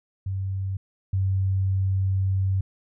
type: tone pair in turn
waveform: sine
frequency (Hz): 96.1 / 95.73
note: G2 / G2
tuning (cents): -34 / -41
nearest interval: unison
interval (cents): 7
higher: first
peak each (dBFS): -25 / -20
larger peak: second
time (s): 0.26-0.77 / 1.13-2.61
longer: second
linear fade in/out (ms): 5
effects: none